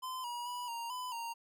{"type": "tone with pitch steps", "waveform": "square", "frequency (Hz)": [1027, 960, 979, 933, 1003, 928], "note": ["C6", "B5", "B5", "A#5", "B5", "A#5"], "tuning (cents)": [-33, -49, -15, 1, 26, -8], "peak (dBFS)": -39, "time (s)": [0.02, 1.34], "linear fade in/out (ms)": 20, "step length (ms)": 220, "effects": []}